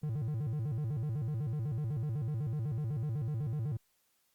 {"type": "tone with vibrato", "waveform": "triangle", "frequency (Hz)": 130, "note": "C3", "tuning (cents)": -11, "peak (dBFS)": -30, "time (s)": [0.03, 3.77], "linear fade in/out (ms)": 5, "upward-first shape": "square", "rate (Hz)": 8, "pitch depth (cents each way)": 260, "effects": ["white hiss -74 dBFS RMS until 4.34 s", "Opus 48 kbps"]}